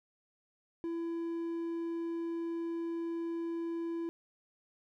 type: tone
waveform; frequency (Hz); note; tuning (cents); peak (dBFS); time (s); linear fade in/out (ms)
triangle; 334.8; E4; +27; -32; 0.84-4.09; 0
effects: none